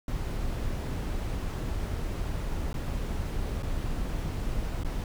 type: noise with dropouts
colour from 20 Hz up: brown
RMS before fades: -31 dBFS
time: 0.08-5.04 s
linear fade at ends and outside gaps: 2 ms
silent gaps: 2.73-2.741 / 3.625-3.63 / 4.835-4.847 s
effects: none